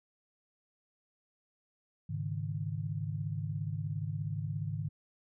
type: chord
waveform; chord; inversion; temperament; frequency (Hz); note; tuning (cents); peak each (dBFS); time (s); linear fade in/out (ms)
sine; Ab suspended fourth; none; equal; 103.83 / 138.59 / 155.56; Ab2 / Db3 / Eb3; 0 / 0 / 0; -37 / -39 / -37; 2.09-4.89; 10
effects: none